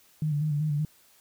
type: tone with vibrato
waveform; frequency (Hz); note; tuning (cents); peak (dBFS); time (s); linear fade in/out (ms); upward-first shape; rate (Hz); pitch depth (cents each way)
sine; 150; D3; +37; -24; 0.22-0.85; 2; square; 5.2; 45
effects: white hiss -60 dBFS RMS until 1.2 s

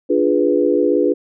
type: chord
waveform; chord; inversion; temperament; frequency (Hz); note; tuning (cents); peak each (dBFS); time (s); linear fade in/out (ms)
sine; D diminished seventh; none; equal; 293.7 / 349.2 / 415.3 / 493.9; D4 / F4 / Ab4 / Cb5; 0 / 0 / 0 / 0; -18; 0.09-1.14; 20
effects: none

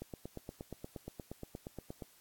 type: click train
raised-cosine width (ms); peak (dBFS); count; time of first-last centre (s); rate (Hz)
2; -29; 18; 0.02-2.022; 8.49
effects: white hiss -64 dBFS RMS until 2.2 s + AAC 64 kbps

